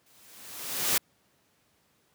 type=noise with exponential growth; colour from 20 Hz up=white; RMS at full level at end=-23 dBFS; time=0.06-0.98 s; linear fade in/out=5 ms; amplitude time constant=200 ms; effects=pink hiss -68 dBFS RMS until 2.14 s + high-pass 100 Hz 12 dB/octave